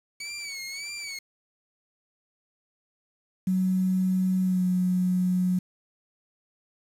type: tone with vibrato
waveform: 20% pulse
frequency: 2254 Hz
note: C#7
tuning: 28 cents sharp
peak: -29 dBFS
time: 0.2-1.19 s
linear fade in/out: 5 ms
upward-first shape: sine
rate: 1.7 Hz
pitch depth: 89 cents each way
type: tone with pitch glide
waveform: sine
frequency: 186.1 to 182.16 Hz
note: F#3 to F#3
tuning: +10 to -27 cents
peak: -21 dBFS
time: 3.47-5.59 s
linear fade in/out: 5 ms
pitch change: -37 cents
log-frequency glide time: 4.43-4.64 s
effects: resampled to 32000 Hz + 8-bit